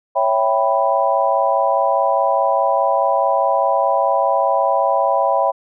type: chord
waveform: sine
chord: C# half-diminished seventh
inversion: none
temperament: equal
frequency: 554.4 / 659.3 / 784 / 987.8 Hz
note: C#5 / E5 / G5 / B5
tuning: 0 / 0 / 0 / 0 cents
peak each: -19 dBFS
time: 0.15-5.52 s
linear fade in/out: 20 ms
effects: none